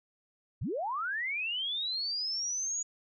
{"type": "linear sweep", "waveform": "sine", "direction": "up", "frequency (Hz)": [67, 6850], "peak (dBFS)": -31, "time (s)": [0.61, 2.83], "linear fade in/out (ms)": 10, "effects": []}